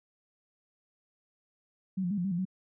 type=tone with pitch steps; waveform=sine; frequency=189.3 / 176.1 / 205.6 / 175.6 / 195.9 / 172.2 / 187.2 Hz; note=F#3 / F3 / G#3 / F3 / G3 / F3 / F#3; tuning=+40 / +15 / -17 / +10 / -1 / -24 / +20 cents; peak=-28 dBFS; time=1.97-2.453 s; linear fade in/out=10 ms; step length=69 ms; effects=none